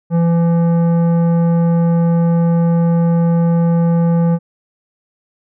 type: tone with tanh clipping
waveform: triangle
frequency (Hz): 168.7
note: E3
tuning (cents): +40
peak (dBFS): -12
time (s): 0.1-4.39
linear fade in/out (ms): 50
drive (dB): 16
effects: none